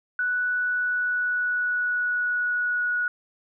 sine tone with pitch glide, 1480 to 1460.5 Hz, F#6 to F#6, 0 to -23 cents, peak -22 dBFS, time 0.19-3.08 s, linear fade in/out 2 ms, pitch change -23 cents, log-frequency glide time 0.48-2.93 s, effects none

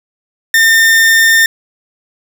40% pulse tone, 1809 Hz, A6, 48 cents sharp, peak -5 dBFS, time 0.54-1.46 s, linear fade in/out 2 ms, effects none

